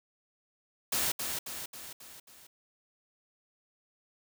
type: noise with echo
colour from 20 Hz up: white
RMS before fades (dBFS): -30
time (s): 0.92-1.12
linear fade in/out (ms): 5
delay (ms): 270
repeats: 5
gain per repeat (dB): -5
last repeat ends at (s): 2.47
effects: none